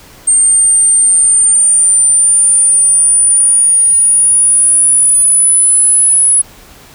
sine linear sweep, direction up, 8700 to 10200 Hz, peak -5 dBFS, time 0.27-6.42 s, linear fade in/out 10 ms, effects pink hiss -38 dBFS RMS until 6.94 s

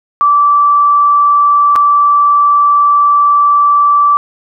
sine tone with dropouts, 1162 Hz, D6, 19 cents flat, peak -5 dBFS, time 0.21-4.17 s, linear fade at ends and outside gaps 0 ms, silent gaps 1.756-1.761 s, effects none

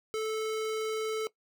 square tone with notch filter, 437.4 Hz, A4, 10 cents flat, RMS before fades -32 dBFS, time 0.14-1.27 s, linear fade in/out 0 ms, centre 12000 Hz, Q 1.4, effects noise-tail reverb RT60 0.1 s tail -19 dB re dry

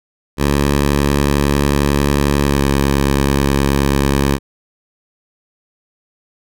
10% pulse tone with pitch glide, 71.1 to 69.4 Hz, C#2 to C#2, +45 to +3 cents, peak -4 dBFS, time 0.37-4.39 s, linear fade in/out 50 ms, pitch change -42 cents, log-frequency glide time 2.44-2.61 s, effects none

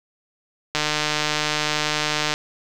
click train, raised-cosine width 0.2 ms, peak -4 dBFS, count 241, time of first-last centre 0.75-2.339 s, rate 151 Hz, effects none

